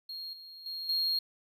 triangle tone with level steps, 4256 Hz, C8, 29 cents sharp, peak -37 / -45 / -35 / -26 dBFS, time 0.09-1.19 s, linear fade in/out 5 ms, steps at 0.33 / 0.66 / 0.89 s, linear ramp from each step 2 ms, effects none

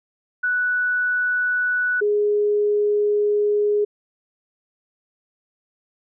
sine tone pair in turn, 1480 / 415.3 Hz, F#6 / G#4, 0 / 0 cents, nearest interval octave + minor seventh, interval 2200 cents, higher first, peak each -18 / -16 dBFS, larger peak second, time 0.43-2.01 / 2.01-3.85 s, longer second, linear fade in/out 10 ms, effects none

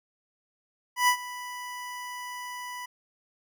25% pulse tone with ADSR envelope, 987.8 Hz, B5, in tune, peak -14 dBFS, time 0.96-2.86 s, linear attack 120 ms, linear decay 83 ms, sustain -18 dB, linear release 8 ms, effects none

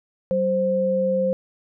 sine tone pair together, 190.4 / 523.5 Hz, F#3 / C5, +50 / +1 cents, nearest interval octave + tritone, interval 1751 cents, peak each -25 / -19 dBFS, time 0.31-1.33 s, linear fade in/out 0 ms, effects none

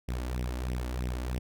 sawtooth tone with flanger, 62 Hz, B1, 7 cents sharp, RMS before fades -33 dBFS, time 0.08-1.39 s, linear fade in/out 10 ms, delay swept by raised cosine 0.35 to 3.55 ms, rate 3.1 Hz, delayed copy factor +0.7, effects none

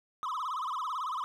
triangle tone with vibrato, 1131 Hz, C#6, 34 cents sharp, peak -30 dBFS, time 0.23-1.24 s, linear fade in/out 0 ms, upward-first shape sine, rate 18 Hz, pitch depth 240 cents each way, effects none

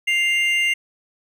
triangle tone pair together, 2101 / 2790 Hz, C7 / F7, +7 / -2 cents, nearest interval perfect fourth, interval 491 cents, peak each -17 / -19 dBFS, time 0.07-0.74 s, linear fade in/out 10 ms, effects none

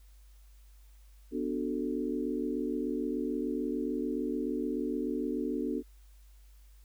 sine chord, B minor seventh, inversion none, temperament equal, 246.9 / 293.7 / 370 / 440 Hz, B3 / D4 / F#4 / A4, 0 / 0 / 0 / 0 cents, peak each -35 / -34 / -37 / -38 dBFS, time 1.31-5.83 s, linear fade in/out 50 ms, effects added 50 Hz sine -53 dBFS peak until 6.84 s + white hiss -68 dBFS RMS until 6.84 s

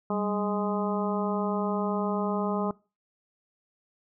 harmonic tone with a mistuned harmonic, 207.7 Hz, G#3, in tune, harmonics 1 / 2 / 3 / 4 / 5 / 6, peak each -29 / -32 / -34 / -35 / -36 / -37 dBFS, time 0.1-2.71 s, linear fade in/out 2 ms, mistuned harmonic 1, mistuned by -90 cents, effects noise-tail reverb RT60 0.3 s tail -22 dB re dry

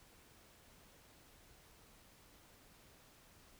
silence, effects pink hiss -64 dBFS RMS until 3.59 s

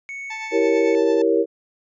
triangle tone, 2217 Hz, C#7, in tune, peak -28 dBFS, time 0.09-0.95 s, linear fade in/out 0 ms
sawtooth tone with tremolo, 880 Hz, A5, in tune, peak -26 dBFS, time 0.3-1.22 s, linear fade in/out 5 ms, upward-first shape triangle, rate 9 Hz, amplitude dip 60%
sine chord, E diminished seventh, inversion none, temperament equal, 329.6 / 392 / 466.2 / 554.4 Hz, E4 / G4 / Bb4 / Db5, 0 / 0 / 0 / 0 cents, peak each -21 / -21 / -18 / -24 dBFS, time 0.51-1.46 s, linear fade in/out 50 ms
effects resampled to 16000 Hz

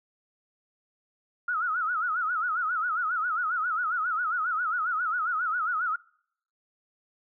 sine tone with vibrato, 1358 Hz, F6, 49 cents flat, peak -25 dBFS, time 1.48-5.96 s, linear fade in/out 5 ms, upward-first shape sine, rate 7.4 Hz, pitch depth 150 cents each way, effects noise-tail reverb RT60 0.7 s tail -26 dB re dry

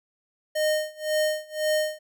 square tone with tremolo, 615 Hz, D#5, 20 cents flat, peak -21 dBFS, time 0.55-1.99 s, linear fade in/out 10 ms, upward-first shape sine, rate 1.9 Hz, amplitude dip 95%, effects none

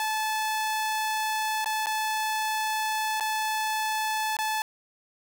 sawtooth tone with dropouts, 868 Hz, A5, 24 cents flat, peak -22 dBFS, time 0-4.62 s, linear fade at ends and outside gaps 1 ms, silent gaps 1.645-1.659 / 1.86-1.868 / 3.199-3.207 / 4.368-4.388 s, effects none

